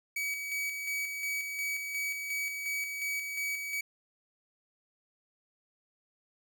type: tone with tremolo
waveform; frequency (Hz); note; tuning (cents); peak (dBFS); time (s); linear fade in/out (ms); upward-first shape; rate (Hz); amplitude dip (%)
45% pulse; 2273; C#7; +43; -31; 0.16-3.81; 5; square; 2.8; 40
effects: none